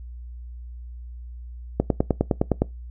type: click train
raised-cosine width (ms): 2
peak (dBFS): -5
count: 9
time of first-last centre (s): 1.8-2.62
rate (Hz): 9.76
effects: noise-tail reverb RT60 0.2 s tail -22 dB re dry + added 60 Hz sine -35 dBFS peak until 2.9 s